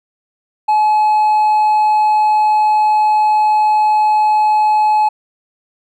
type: tone with hard clipping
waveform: sine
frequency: 853 Hz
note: G#5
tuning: 46 cents sharp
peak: -10 dBFS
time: 0.68-5.09 s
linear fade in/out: 10 ms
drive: 2 dB
effects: none